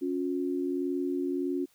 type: tone pair together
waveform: sine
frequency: 277.2 / 358.8 Hz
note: C#4 / F4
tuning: 0 / +47 cents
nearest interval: major third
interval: 447 cents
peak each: -30 / -31 dBFS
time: 0.01-1.66 s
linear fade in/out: 20 ms
effects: white hiss -66 dBFS RMS until 1.74 s